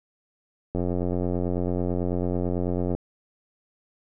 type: click train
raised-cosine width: 2 ms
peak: -14 dBFS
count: 197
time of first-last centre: 0.75-2.95 s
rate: 89.1 Hz
effects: none